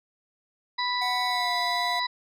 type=harmonic tone; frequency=987.8 Hz; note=B5; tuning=in tune; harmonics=1 / 2 / 4 / 5; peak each=-28 / -31 / -30 / -38 dBFS; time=0.78-2.07 s; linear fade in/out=10 ms
type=tone with pitch glide; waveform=square; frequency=740 to 705.4 Hz; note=F#5 to F5; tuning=0 to +17 cents; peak=-31 dBFS; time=1.01-2 s; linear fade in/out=10 ms; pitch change=-83 cents; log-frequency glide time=1.26-1.56 s
effects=none

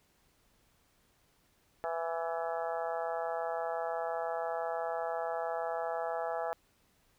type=harmonic tone with a mistuned harmonic; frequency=165.9 Hz; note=E3; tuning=11 cents sharp; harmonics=3 / 4 / 5 / 6 / 7 / 8 / 9 / 10; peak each=-39 / -36 / -38 / -47 / -47 / -44 / -55 / -48 dBFS; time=1.84-6.53 s; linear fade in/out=0 ms; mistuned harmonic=10; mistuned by=+40 cents; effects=pink hiss -70 dBFS RMS until 7.18 s

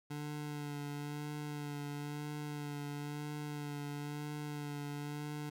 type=tone with vibrato; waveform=25% pulse; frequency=146.83 Hz; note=D3; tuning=in tune; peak=-36 dBFS; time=0.1-5.5 s; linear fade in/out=10 ms; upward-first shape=sine; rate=1 Hz; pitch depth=24 cents each way; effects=none

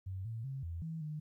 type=tone with pitch steps; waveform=sine; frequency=94.5 / 113.2 / 134.8 / 84 / 161.9 / 152.3 Hz; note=F#2 / A2 / C#3 / E2 / E3 / D#3; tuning=+37 / +50 / -48 / +33 / -31 / -37 cents; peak=-38 dBFS; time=0.06-1.2 s; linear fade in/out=10 ms; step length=190 ms; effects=13-bit

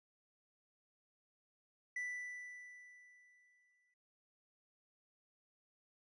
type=tone with exponential decay; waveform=triangle; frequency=1978 Hz; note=B6; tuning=2 cents sharp; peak=-36 dBFS; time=1.96-3.94 s; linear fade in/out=5 ms; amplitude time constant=430 ms; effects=resampled to 24000 Hz

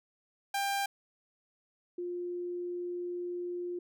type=tone pair in turn; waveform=sawtooth / sine; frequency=795 / 353 Hz; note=G5 / F4; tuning=+24 / +19 cents; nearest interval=octave + major second; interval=1405 cents; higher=first; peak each=-26 / -34 dBFS; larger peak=first; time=0.54-0.86 / 1.98-3.79 s; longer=second; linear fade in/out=5 ms; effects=none

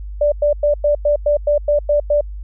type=tone bursts; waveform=sine; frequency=587.3 Hz; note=D5; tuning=in tune; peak=-11 dBFS; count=10; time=0.21-2.21 s; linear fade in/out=5 ms; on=110 ms; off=100 ms; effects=added 50 Hz sine -26 dBFS peak until 2.43 s

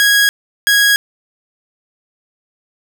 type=tone pair in turn; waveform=sawtooth; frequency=1652 / 1652 Hz; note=G#6 / G#6; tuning=-10 / -10 cents; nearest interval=unison; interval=0 cents; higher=neither; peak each=-5 dBFS; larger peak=neither; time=0-0.29 / 0.67-0.96 s; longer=neither; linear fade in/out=0 ms; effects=none

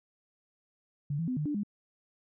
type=tone with pitch steps; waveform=sine; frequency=144.5 / 165.7 / 253.5 / 150.3 / 294.9 / 205 Hz; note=D3 / E3 / B3 / D3 / D4 / G#3; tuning=-28 / +9 / +45 / +40 / +7 / -22 cents; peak=-29 dBFS; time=1.1-1.634 s; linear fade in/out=5 ms; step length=89 ms; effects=none

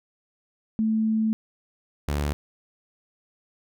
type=tone pair in turn; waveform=sine / sawtooth; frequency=219.8 / 72.84 Hz; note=A3 / D2; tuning=-2 / -14 cents; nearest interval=octave + perfect fifth; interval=1912 cents; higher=first; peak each=-20 dBFS; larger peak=neither; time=0.79-1.33 / 2.08-2.33 s; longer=first; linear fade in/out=0 ms; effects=none

